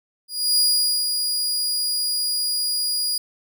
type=tone with ADSR envelope; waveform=sawtooth; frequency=4875 Hz; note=D#8; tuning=36 cents flat; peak=-12 dBFS; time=0.28-3.18 s; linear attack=300 ms; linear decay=470 ms; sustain=-6 dB; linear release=4 ms; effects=none